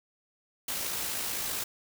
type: noise with amplitude modulation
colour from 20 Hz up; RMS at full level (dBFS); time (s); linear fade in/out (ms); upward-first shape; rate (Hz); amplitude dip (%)
white; -32; 0.68-1.64; 5; sine; 55.4; 30
effects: none